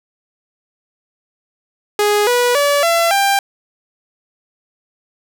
sawtooth tone with pitch steps, 415.2 / 488.1 / 573.8 / 674.5 / 792.9 Hz, G#4 / B4 / D5 / E5 / G5, 0 / -20 / -40 / +40 / +20 cents, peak -8 dBFS, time 1.99-3.39 s, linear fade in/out 2 ms, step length 280 ms, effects none

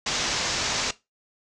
white low-pass noise, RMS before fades -27 dBFS, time 0.06-0.91 s, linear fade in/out 5 ms, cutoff 6800 Hz, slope 48 dB/octave, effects noise-tail reverb RT60 0.2 s tail -17 dB re dry

